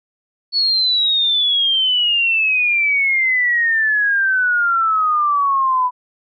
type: exponential sweep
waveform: sine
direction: down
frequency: 4435 to 987.8 Hz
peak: -13 dBFS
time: 0.52-5.91 s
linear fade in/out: 50 ms
effects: none